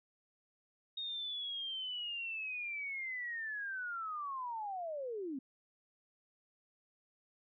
sine linear sweep, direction down, 3729 to 250.5 Hz, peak -38 dBFS, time 0.97-5.39 s, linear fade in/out 5 ms, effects none

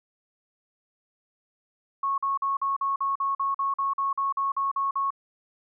sine tone bursts, 1100 Hz, C#6, 14 cents flat, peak -23 dBFS, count 16, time 2.03-5.105 s, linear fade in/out 5 ms, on 150 ms, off 45 ms, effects none

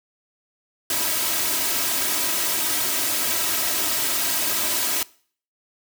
white noise with comb filter, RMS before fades -23 dBFS, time 0.9-5.03 s, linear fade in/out 2 ms, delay 3.1 ms, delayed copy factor +0.6, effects noise-tail reverb RT60 0.5 s tail -22 dB re dry + high-pass 100 Hz 12 dB/octave

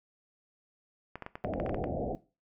clicks, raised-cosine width 0.5 ms, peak -24 dBFS, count 11, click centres 1.156 / 1.223 / 1.264 / 1.355 / 1.447 / 1.537 / 1.6 / 1.663 / 1.694 / 1.745 / 1.841 s
white low-pass noise, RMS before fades -34 dBFS, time 1.44-2.15 s, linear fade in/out 0 ms, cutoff 750 Hz, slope 96 dB/octave
effects noise-tail reverb RT60 0.3 s tail -17 dB re dry

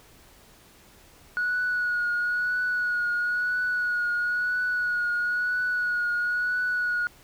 sine tone with vibrato, 1459 Hz, F#6, 25 cents flat, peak -22 dBFS, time 1.37-7.07 s, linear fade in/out 0 ms, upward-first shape triangle, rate 1 Hz, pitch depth 30 cents each way, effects tanh soft clip ceiling -20 dBFS + pink hiss -54 dBFS RMS until 7.23 s

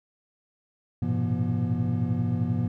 triangle tone cluster, 101 / 113.8 / 123.8 / 169.7 / 240.4 Hz, G#2 / A#2 / B2 / F3 / B3, -48 / -41 / +5 / -49 / -46 cents, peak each -28 dBFS, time 1.02-2.68 s, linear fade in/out 5 ms, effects none

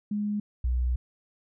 sine tone pair in turn, 207.7 / 61.75 Hz, G#3 / B1, 0 / 0 cents, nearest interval octave + major sixth, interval 2100 cents, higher first, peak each -26 / -23 dBFS, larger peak second, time 0.11-0.4 / 0.64-0.96 s, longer second, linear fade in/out 5 ms, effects none

